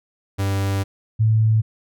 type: tone pair in turn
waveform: 45% pulse / sine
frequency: 98.1 / 110.11 Hz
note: G2 / A2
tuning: +2 / +2 cents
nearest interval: major second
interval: 200 cents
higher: second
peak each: -19 / -13 dBFS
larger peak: second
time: 0.38-0.84 / 1.19-1.62 s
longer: first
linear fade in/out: 20 ms
effects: none